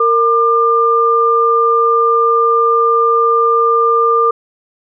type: tone pair together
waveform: sine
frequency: 460.7 / 1197.7 Hz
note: A#4 / D6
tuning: -20 / +34 cents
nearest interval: octave + perfect fourth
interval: 1654 cents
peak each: -13 / -10 dBFS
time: 0-4.31 s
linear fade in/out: 5 ms
effects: none